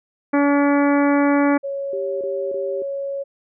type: harmonic tone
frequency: 285.2 Hz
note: C#4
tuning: 49 cents sharp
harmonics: 1 / 2 / 3 / 4 / 5 / 6 / 7 / 8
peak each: -15 / -21 / -25 / -27 / -29 / -31 / -32 / -33 dBFS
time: 0.33-1.58 s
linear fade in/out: 10 ms
type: tone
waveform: sine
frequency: 554.4 Hz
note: C#5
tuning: in tune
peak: -23 dBFS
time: 1.63-3.24 s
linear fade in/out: 20 ms
type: tone bursts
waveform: sine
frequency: 392 Hz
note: G4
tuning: in tune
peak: -25 dBFS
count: 3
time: 1.93-2.822 s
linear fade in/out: 2 ms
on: 280 ms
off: 26 ms
effects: none